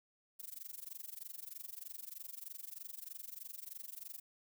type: noise with amplitude modulation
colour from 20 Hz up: violet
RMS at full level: -45 dBFS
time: 0.39-4.2 s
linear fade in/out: 10 ms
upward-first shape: sine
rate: 23.2 Hz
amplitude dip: 95%
effects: none